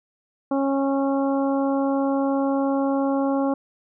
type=harmonic tone; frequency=274.3 Hz; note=C#4; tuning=18 cents flat; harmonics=1 / 2 / 3 / 4 / 5; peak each=-21 / -25 / -29 / -33 / -39 dBFS; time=0.51-3.54 s; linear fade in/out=5 ms; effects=none